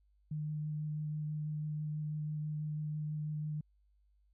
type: tone with vibrato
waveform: sine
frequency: 151.9 Hz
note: D#3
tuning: 41 cents flat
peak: -35 dBFS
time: 0.31-3.61 s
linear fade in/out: 5 ms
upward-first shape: sine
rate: 6.1 Hz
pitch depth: 10 cents each way
effects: added 50 Hz sine -67 dBFS peak until 4.33 s